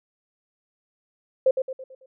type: tone with echo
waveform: sine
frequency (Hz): 523.3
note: C5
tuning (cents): 0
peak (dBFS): -14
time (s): 1.46-1.51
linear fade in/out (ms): 5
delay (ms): 110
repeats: 5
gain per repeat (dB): -7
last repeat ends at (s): 2.06
effects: none